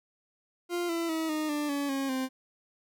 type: tone with pitch steps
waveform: 40% pulse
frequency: 349.2 / 335 / 321.3 / 308.2 / 295.7 / 283.6 / 272.1 / 261 Hz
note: F4 / E4 / E4 / D#4 / D4 / C#4 / C#4 / C4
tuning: 0 / +28 / -44 / -16 / +12 / +40 / -32 / -4 cents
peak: -28 dBFS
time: 0.69-2.29 s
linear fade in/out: 50 ms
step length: 200 ms
effects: none